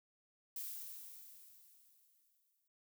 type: noise with exponential decay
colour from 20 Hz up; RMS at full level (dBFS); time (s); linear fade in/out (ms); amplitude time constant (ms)
violet; -43; 0.56-2.68; 2; 460
effects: none